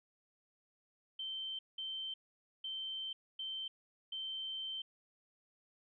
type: tone bursts at uneven times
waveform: sine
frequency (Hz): 3110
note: G7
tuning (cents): -14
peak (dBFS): -39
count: 5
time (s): 1.19-1.59 / 1.78-2.14 / 2.64-3.13 / 3.39-3.68 / 4.12-4.82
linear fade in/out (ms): 5
effects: none